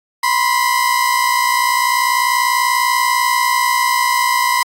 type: tone pair together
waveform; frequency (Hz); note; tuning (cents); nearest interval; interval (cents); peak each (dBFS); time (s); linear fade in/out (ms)
30% pulse; 978 / 1038.3; B5 / C6; -17 / -14; minor second; 103; -13; 0.23-4.63; 5
effects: AAC 48 kbps